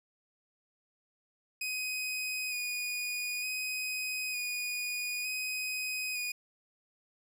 sawtooth tone with vibrato, 2486 Hz, D#7, 2 cents flat, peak -30 dBFS, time 1.61-6.32 s, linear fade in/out 5 ms, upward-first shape square, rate 0.55 Hz, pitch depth 17 cents each way, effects none

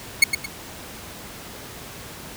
sawtooth tone with echo, 2195 Hz, C#7, 18 cents flat, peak -5 dBFS, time 0.22-0.24 s, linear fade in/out 5 ms, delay 110 ms, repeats 2, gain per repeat -9 dB, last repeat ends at 0.46 s, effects pink hiss -38 dBFS RMS until 2.36 s + high-pass 60 Hz 12 dB/octave

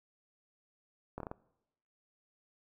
slowing click train, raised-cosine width 1 ms, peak -26 dBFS, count 5, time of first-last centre 1.18-1.315 s, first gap 23 ms, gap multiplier 1.26, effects noise-tail reverb RT60 0.9 s tail -22 dB re dry

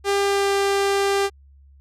sawtooth tone with pitch glide, 399.3 to 396.8 Hz, G4 to G4, +32 to +21 cents, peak -14 dBFS, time 0.04-1.3 s, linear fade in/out 50 ms, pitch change -11 cents, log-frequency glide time 0.21-0.52 s, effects added 69 Hz sine -47 dBFS peak until 1.8 s + low-pass 10000 Hz 12 dB/octave

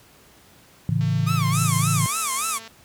sine chord, A major, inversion none, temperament equal, 110 / 138.59 / 164.81 Hz, A2 / C#3 / E3, 0 / 0 / 0 cents, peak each -23 dBFS, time 0.89-2.06 s, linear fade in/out 0 ms
click train, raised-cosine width 0.2 ms, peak -24 dBFS, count 376, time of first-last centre 1.01-2.677 s, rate 225 Hz
sawtooth tone with vibrato, 1179 Hz, D6, 6 cents sharp, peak -22 dBFS, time 1.26-2.59 s, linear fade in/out 20 ms, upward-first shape sine, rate 3.5 Hz, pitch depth 210 cents each way
white band-pass noise, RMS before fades -29 dBFS, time 1.51-2.6 s, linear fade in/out 50 ms, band 6000 to 11000 Hz, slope 48 dB/octave
effects pink hiss -52 dBFS RMS until 2.84 s + high-pass 60 Hz 12 dB/octave

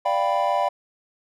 triangle chord, G dominant seventh, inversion second, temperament equal, 587.3 / 698.5 / 784 / 987.8 Hz, D5 / F5 / G5 / B5, 0 / 0 / 0 / 0 cents, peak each -23 dBFS, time 0.05-0.69 s, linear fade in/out 10 ms, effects none

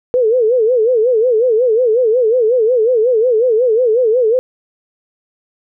sine tone with vibrato, 470 Hz, A#4, 14 cents sharp, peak -9 dBFS, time 0.14-4.39 s, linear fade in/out 0 ms, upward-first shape sine, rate 5.5 Hz, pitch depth 160 cents each way, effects none

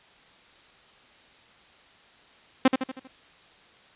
sawtooth tone with echo, 261.6 Hz, C4, in tune, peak -10 dBFS, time 2.65-2.68 s, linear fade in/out 5 ms, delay 79 ms, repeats 5, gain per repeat -6 dB, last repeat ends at 3.075 s, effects white hiss -55 dBFS RMS until 3.95 s + resampled to 8000 Hz

